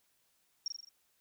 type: tone with echo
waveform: sine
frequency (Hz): 5570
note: F8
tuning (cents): -5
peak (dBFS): -32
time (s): 0.66-0.68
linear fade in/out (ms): 2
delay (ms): 42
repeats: 5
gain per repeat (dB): -4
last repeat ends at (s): 0.89
effects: white hiss -74 dBFS RMS until 1.2 s